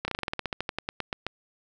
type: slowing click train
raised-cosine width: 0.3 ms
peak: -13 dBFS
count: 18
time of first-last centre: 0.05-1.266 s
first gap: 30 ms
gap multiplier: 1.1
effects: none